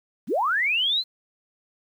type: linear sweep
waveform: sine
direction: up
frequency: 141.8 to 4186 Hz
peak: -20 dBFS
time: 0.27-1.04 s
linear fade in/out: 50 ms
effects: 9-bit